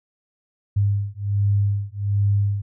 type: beating tone pair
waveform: sine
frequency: 100.5 / 101.8 Hz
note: G2 / G#2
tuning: +44 / -34 cents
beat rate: 1.3 Hz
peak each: -21 dBFS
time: 0.76-2.62 s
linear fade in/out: 10 ms
effects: none